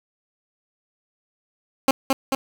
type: tone with echo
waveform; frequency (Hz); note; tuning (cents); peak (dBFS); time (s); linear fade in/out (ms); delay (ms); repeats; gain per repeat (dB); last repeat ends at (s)
15% pulse; 268.7; C4; +46; -7; 1.88-1.91; 2; 220; 2; -3; 2.35
effects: 7-bit